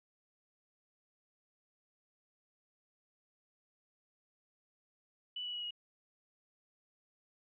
sine tone with pitch steps, 2969 / 2943 / 2918 / 2893 Hz, F#7 / F#7 / F#7 / F#7, +5 / -10 / -25 / -40 cents, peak -38 dBFS, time 5.36-5.708 s, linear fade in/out 5 ms, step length 87 ms, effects none

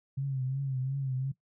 sine tone with vibrato, 133.6 Hz, C3, 36 cents sharp, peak -29 dBFS, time 0.17-1.32 s, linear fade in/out 10 ms, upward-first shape triangle, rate 2.8 Hz, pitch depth 80 cents each way, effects noise-tail reverb RT60 0.1 s tail -17 dB re dry

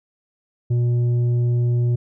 triangle tone with tanh clipping, 120.6 Hz, B2, 41 cents flat, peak -17 dBFS, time 0.7-1.96 s, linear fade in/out 10 ms, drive 10 dB, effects none

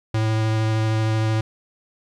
square tone with vibrato, 110 Hz, A2, in tune, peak -19 dBFS, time 0.14-1.41 s, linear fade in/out 5 ms, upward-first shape sine, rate 13 Hz, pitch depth 10 cents each way, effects low-pass 6000 Hz 12 dB/octave + 10-bit

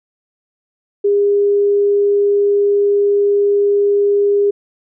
sine tone, 405.7 Hz, G#4, 41 cents flat, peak -10 dBFS, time 1.04-4.51 s, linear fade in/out 10 ms, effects none

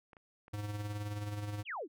clicks, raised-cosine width 0.5 ms, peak -40 dBFS, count 5, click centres 0.132 / 0.168 / 0.481 / 0.81 / 0.932 s
square tone with tremolo, 103.83 Hz, G#2, in tune, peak -36 dBFS, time 0.53-1.63 s, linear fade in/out 10 ms, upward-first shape sine, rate 19 Hz, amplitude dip 45%
sine exponential sweep, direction down, 3404 to 261.6 Hz, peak -37 dBFS, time 1.65-1.88 s, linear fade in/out 50 ms
effects none

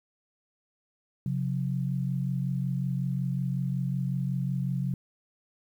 sine tone pair together, 134.28 / 179.7 Hz, C3 / F3, +45 / +50 cents, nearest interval perfect fourth, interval 505 cents, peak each -28 / -31 dBFS, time 1.26-4.94 s, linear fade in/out 2 ms, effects 10-bit

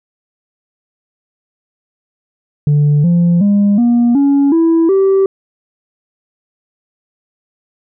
sine tone with pitch steps, 146.83 / 172.61 / 202.9 / 238.5 / 280.4 / 329.6 / 387.5 Hz, D3 / F3 / G#3 / A#3 / C#4 / E4 / G4, 0 / -20 / -40 / +40 / +20 / 0 / -20 cents, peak -5 dBFS, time 2.67-5.26 s, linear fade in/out 2 ms, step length 370 ms, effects tanh soft clip ceiling -6 dBFS

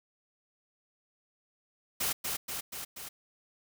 white noise with echo, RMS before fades -31 dBFS, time 2-2.13 s, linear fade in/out 10 ms, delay 240 ms, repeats 4, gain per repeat -3 dB, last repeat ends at 3.09 s, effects none

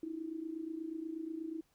sine tone with amplitude modulation, 322.2 Hz, E4, 39 cents flat, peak -35 dBFS, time 0.03-1.61 s, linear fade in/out 2 ms, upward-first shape sine, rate 28.3 Hz, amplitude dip 75%, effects pink hiss -74 dBFS RMS until 1.74 s

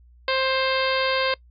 harmonic tone, 527 Hz, C5, 12 cents sharp, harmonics 1 / 2 / 3 / 4 / 5 / 6 / 7 / 8 / 9, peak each -24 / -27 / -29 / -30 / -31 / -32 / -32 / -33 / -34 dBFS, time 0.28-1.34 s, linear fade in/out 2 ms, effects noise-tail reverb RT60 0.1 s tail -23 dB re dry + added 60 Hz sine -49 dBFS peak until 1.5 s

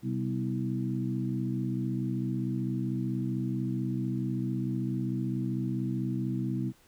harmonic tone with a mistuned harmonic, 64.5 Hz, C2, 24 cents flat, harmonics 2 / 3 / 4 / 5, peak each -32 / -34 / -35 / -36 dBFS, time 0.02-6.73 s, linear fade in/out 50 ms, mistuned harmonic 4, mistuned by -59 cents, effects pink hiss -62 dBFS RMS until 6.87 s

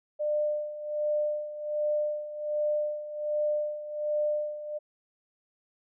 sine tone with tremolo, 599 Hz, D5, 34 cents sharp, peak -24 dBFS, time 0.19-4.79 s, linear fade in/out 20 ms, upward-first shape sine, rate 1.3 Hz, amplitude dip 75%, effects none

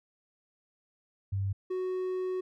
sine / triangle tone pair in turn, 98 / 370 Hz, G2 / F#4, 0 / 0 cents, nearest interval octave + major seventh, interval 2300 cents, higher second, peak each -28 dBFS, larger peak neither, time 1.32-1.53 / 1.7-2.41 s, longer second, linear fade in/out 10 ms, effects none

